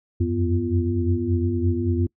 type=tone cluster; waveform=sine; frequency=87.4 / 90.8 / 96.2 / 247.5 / 345.8 Hz; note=F2 / F#2 / G2 / B3 / F4; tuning=+2 / -32 / -32 / +4 / -17 cents; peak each=-26 dBFS; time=0.2-2.07 s; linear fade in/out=10 ms; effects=noise-tail reverb RT60 0.1 s tail -24 dB re dry